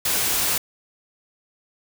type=noise; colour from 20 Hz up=white; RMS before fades=-22 dBFS; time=0.05-0.58 s; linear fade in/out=5 ms; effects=none